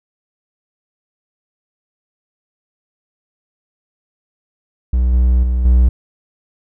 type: tone with level steps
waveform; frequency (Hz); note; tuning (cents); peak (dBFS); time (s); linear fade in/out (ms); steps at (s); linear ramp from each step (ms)
triangle; 61.74; B1; 0; -9 / -7 / -11 / -5; 4.93-5.89; 5; 5.13 / 5.43 / 5.65; 5
effects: none